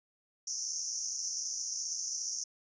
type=band-pass noise; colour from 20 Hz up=pink; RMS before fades=-37 dBFS; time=0.47-2.44 s; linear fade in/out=5 ms; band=5500 to 6500 Hz; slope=96 dB/octave; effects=resampled to 16000 Hz